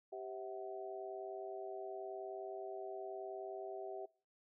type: harmonic tone with a mistuned harmonic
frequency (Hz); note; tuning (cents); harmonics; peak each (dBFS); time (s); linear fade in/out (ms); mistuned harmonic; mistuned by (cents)
130; C3; -11; 3 / 4 / 5 / 6; -46 / -57 / -48 / -50; 0.12-4.06; 10; 6; -70
effects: noise-tail reverb RT60 0.4 s tail -24 dB re dry